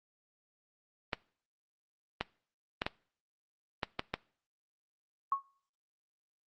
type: clicks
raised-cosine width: 0.3 ms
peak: -15 dBFS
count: 7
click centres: 1.132 / 2.21 / 2.819 / 2.865 / 3.832 / 3.994 / 4.14 s
type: tone with exponential decay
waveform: sine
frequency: 1100 Hz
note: C#6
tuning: 14 cents flat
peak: -24 dBFS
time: 5.32-5.44 s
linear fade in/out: 2 ms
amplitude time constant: 26 ms
effects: noise-tail reverb RT60 0.5 s tail -23 dB re dry + Opus 24 kbps